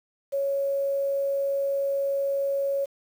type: tone with quantisation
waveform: sine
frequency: 554.4 Hz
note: C#5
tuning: in tune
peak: -23 dBFS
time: 0.32-2.86 s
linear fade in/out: 20 ms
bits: 8
effects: none